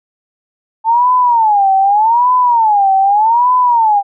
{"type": "tone with vibrato", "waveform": "sine", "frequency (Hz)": 880, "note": "A5", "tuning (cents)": 0, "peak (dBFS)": -7, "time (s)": [0.84, 4.03], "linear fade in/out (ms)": 50, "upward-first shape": "sine", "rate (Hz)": 0.83, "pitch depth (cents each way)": 230, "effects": []}